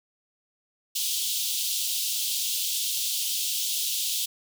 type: high-pass noise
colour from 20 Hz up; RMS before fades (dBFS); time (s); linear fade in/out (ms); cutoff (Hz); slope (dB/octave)
pink; -28; 0.95-4.26; 10; 3000; 48
effects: none